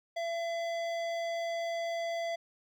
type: tone with hard clipping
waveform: sine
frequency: 674 Hz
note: E5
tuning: 38 cents sharp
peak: -34 dBFS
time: 0.16-2.36 s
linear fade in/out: 10 ms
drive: 14 dB
effects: none

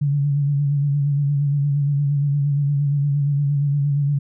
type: tone with vibrato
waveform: sine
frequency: 142.8 Hz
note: D3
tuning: 48 cents flat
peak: -16 dBFS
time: 0.01-4.19 s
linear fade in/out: 10 ms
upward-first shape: sine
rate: 8.6 Hz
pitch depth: 42 cents each way
effects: none

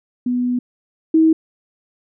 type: tone pair in turn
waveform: sine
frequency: 246.9 / 320.1 Hz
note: B3 / D#4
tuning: 0 / +49 cents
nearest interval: major third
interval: 449 cents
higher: second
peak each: -16 / -9 dBFS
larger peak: second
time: 0.26-0.59 / 1.14-1.33 s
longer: first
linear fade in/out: 5 ms
effects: none

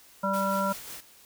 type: harmonic tone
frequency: 195.3 Hz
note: G3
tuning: 6 cents flat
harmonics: 1 / 3 / 5 / 7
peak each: -30 / -30 / -30 / -30 dBFS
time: 0.23-0.73 s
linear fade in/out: 10 ms
type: noise with tremolo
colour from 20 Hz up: white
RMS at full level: -40 dBFS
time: 0.33-1.01 s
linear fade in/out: 10 ms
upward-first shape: sine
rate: 5.5 Hz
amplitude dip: 40%
effects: white hiss -55 dBFS RMS until 1.25 s

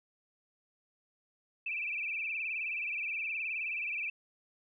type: tone with vibrato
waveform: sine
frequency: 2489 Hz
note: D#7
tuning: in tune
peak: -33 dBFS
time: 1.66-4.1 s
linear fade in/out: 5 ms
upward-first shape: sine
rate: 19 Hz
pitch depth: 120 cents each way
effects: none

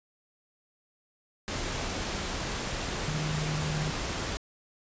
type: tone in noise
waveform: sine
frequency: 152.8 Hz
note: D#3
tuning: 31 cents flat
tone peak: -30 dBFS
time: 3.08-3.9 s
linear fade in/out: 0 ms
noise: pink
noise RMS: -33 dBFS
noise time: 1.48-4.37 s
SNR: 0 dB
effects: resampled to 16000 Hz

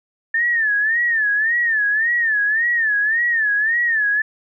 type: tone with vibrato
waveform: sine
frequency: 1783 Hz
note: A6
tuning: 22 cents sharp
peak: -15 dBFS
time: 0.34-4.22 s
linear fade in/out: 5 ms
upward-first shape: sine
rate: 1.8 Hz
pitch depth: 130 cents each way
effects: none

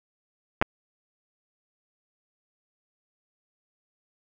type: clicks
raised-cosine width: 0.5 ms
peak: -6 dBFS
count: 2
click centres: 0.615 / 0.624 s
effects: none

